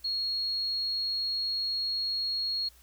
sine tone, 4302 Hz, C8, 47 cents sharp, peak -28 dBFS, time 0.04-2.69 s, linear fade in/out 10 ms, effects added 60 Hz sine -58 dBFS peak until 2.82 s + white hiss -60 dBFS RMS until 2.82 s

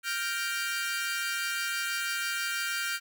sawtooth chord, G minor seventh, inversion third, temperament equal, 1396.9 / 1568 / 1864.7 / 2349 Hz, F6 / G6 / Bb6 / D7, 0 / 0 / 0 / 0 cents, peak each -30 / -31 / -36 / -33 dBFS, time 0.03-3 s, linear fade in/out 50 ms, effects none

